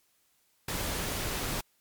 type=noise; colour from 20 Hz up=pink; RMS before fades=-33 dBFS; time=0.68-1.61 s; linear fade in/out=5 ms; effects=white hiss -70 dBFS RMS until 1.8 s + MP3 96 kbps